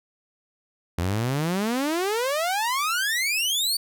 sawtooth exponential sweep, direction up, 82.2 to 4618 Hz, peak -19 dBFS, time 0.98-3.77 s, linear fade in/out 5 ms, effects none

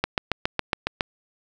click train, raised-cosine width 0.3 ms, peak -5 dBFS, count 8, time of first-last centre 0.04-1.008 s, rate 7.23 Hz, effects none

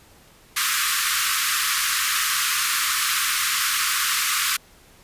pink high-pass noise, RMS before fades -22 dBFS, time 0.56-4.57 s, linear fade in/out 10 ms, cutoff 1100 Hz, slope 96 dB/octave, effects pink hiss -52 dBFS RMS until 5.03 s + resampled to 32000 Hz

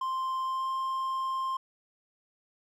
triangle tone with pitch glide, 1047 to 1054.9 Hz, C6 to C6, +1 to +14 cents, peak -27 dBFS, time 0.01-1.57 s, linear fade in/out 5 ms, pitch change +13 cents, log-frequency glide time 0.44-0.72 s, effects none

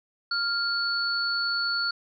sine tone pair together, 1396.9 / 4435 Hz, F6 / C#8, 0 / 0 cents, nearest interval octave + minor sixth, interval 2000 cents, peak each -27 dBFS, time 0.31-1.91 s, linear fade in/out 5 ms, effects none

